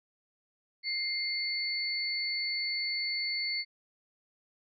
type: tone pair together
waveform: sine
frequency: 2105 / 4460 Hz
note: C7 / C#8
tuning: +10 / +10 cents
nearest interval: octave + minor second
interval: 1300 cents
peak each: -34 / -32 dBFS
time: 0.83-3.65 s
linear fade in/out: 50 ms
effects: none